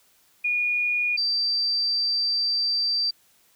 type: tone pair in turn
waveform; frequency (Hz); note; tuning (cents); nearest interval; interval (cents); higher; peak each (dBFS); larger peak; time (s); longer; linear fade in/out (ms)
sine; 2444 / 4678; D#7 / D8; -32 / -8; major seventh; 1124; second; -21; neither; 0.44-1.17 / 1.17-3.11; second; 10
effects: white hiss -61 dBFS RMS until 3.55 s